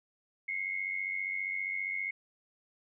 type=tone pair together; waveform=sine; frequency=2086 / 2181 Hz; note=C7 / C#7; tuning=-6 / -29 cents; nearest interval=minor second; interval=77 cents; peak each=-37 / -34 dBFS; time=0.48-2.11 s; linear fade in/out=5 ms; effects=none